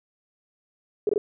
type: tone bursts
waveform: sine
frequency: 415.3 Hz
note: G#4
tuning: in tune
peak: -18 dBFS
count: 3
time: 1.07-1.18 s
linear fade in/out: 2 ms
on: 22 ms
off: 22 ms
effects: none